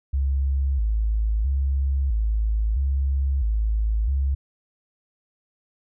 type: tone with vibrato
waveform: sine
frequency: 60.6 Hz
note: B1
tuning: 32 cents flat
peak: -19 dBFS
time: 0.13-4.35 s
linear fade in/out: 10 ms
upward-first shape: square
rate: 0.76 Hz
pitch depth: 200 cents each way
effects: none